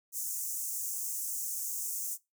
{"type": "high-pass noise", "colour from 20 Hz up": "pink", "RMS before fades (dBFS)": -36, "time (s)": [0.12, 2.18], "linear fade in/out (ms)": 50, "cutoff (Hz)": 6300, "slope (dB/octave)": 48, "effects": ["noise-tail reverb RT60 0.2 s tail -20 dB re dry"]}